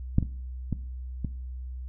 clicks, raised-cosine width 5 ms, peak -7 / -17 / -14 / -17 dBFS, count 4, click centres 0.184 / 0.227 / 0.727 / 1.247 s, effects noise-tail reverb RT60 0.5 s tail -18 dB re dry + added 63 Hz sine -34 dBFS peak until 1.88 s

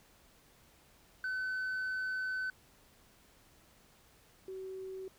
sine tone pair in turn, 1516 / 379 Hz, F#6 / F#4, +42 / +42 cents, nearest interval 2 octaves, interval 2400 cents, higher first, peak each -31 / -40 dBFS, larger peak first, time 1.24-2.5 / 4.48-5.08 s, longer first, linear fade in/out 2 ms, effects tanh soft clip ceiling -33 dBFS + pink hiss -64 dBFS RMS until 5.18 s

